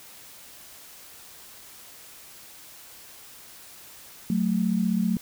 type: tone pair together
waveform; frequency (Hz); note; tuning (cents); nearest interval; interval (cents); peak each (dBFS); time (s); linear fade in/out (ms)
sine; 185.9 / 221.4; F#3 / A3; +8 / +11; minor third; 303; -24; 4.3-5.17; 2
effects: white hiss -47 dBFS RMS until 5.21 s